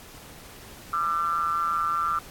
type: ring-modulated tone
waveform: triangle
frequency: 81.4 Hz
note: E2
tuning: 21 cents flat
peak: -18 dBFS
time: 0.93-2.19 s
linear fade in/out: 5 ms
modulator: 1270 Hz
effects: pink hiss -46 dBFS RMS until 2.3 s + AAC 64 kbps